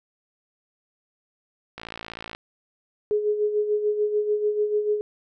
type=click train; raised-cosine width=0.3 ms; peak=-19 dBFS; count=33; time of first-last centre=1.78-2.349 s; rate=56.2 Hz
type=tone with tremolo; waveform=sine; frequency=420 Hz; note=G#4; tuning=19 cents sharp; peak=-18 dBFS; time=3.11-5.01 s; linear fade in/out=0 ms; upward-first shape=sine; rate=6.8 Hz; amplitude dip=60%
effects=none